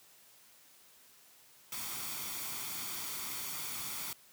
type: noise with comb filter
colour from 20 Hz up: white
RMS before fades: -40 dBFS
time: 1.72-4.13 s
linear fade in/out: 2 ms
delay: 0.88 ms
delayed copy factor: +0.5
effects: white hiss -61 dBFS RMS until 4.32 s + high-pass 100 Hz 12 dB/octave